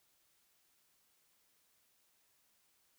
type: silence
effects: white hiss -74 dBFS RMS until 2.98 s